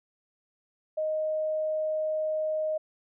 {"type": "tone", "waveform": "sine", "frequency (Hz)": 622.3, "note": "D#5", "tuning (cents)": 0, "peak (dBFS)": -26, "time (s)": [0.97, 2.78], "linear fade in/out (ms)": 10, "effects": []}